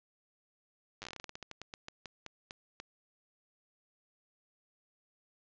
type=slowing click train; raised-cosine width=0.2 ms; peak=-26 dBFS; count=22; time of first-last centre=1.02-2.801 s; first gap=9 ms; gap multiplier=1.19; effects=resampled to 16000 Hz + 11-bit